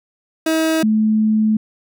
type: tone pair in turn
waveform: 30% pulse / sine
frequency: 320 / 216.6 Hz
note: D#4 / A3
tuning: +49 / -27 cents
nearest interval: perfect fifth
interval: 676 cents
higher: first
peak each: -12 dBFS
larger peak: neither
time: 0.46-0.83 / 0.83-1.57 s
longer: second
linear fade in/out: 5 ms
effects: none